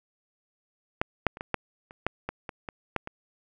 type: clicks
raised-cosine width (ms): 0.5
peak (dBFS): -9 / -6 / -26 / -18 / -10 / -30 / -10 / -16 / -20 / -20 / -11 / -21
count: 12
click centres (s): 1.015 / 1.267 / 1.371 / 1.409 / 1.543 / 1.909 / 2.066 / 2.29 / 2.492 / 2.688 / 2.963 / 3.074
effects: none